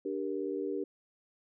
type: chord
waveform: sine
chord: G minor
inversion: second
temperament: just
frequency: 294 / 392 / 470.4 Hz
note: D4 / G4 / Bb4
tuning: +2 / 0 / +16 cents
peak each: -37 / -35 / -38 dBFS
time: 0.05-0.84 s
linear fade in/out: 5 ms
effects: none